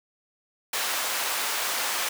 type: high-pass noise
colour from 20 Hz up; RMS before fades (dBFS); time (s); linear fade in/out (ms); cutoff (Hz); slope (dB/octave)
pink; -28; 0.73-2.09; 5; 820; 12
effects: none